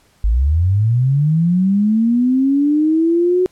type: linear sweep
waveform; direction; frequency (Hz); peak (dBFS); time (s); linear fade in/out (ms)
sine; up; 49 to 370; -11; 0.24-3.46; 0
effects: pink hiss -55 dBFS RMS until 3.51 s + low-pass 12000 Hz 12 dB/octave